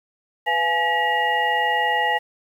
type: tone cluster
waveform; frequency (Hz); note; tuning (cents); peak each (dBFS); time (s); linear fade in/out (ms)
sine; 496.5 / 687 / 841 / 1920 / 2840; B4 / F5 / G#5 / B6 / F7; +9 / -29 / +22 / -49 / +28; -29 / -29 / -21 / -22 / -29; 0.46-2.19; 20
effects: 8-bit